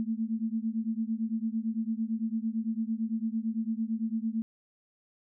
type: beating tone pair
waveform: sine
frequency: 220 / 228.9 Hz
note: A3 / A#3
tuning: 0 / -31 cents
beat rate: 8.9 Hz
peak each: -31 / -32 dBFS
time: 0-4.42 s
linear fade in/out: 0 ms
effects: none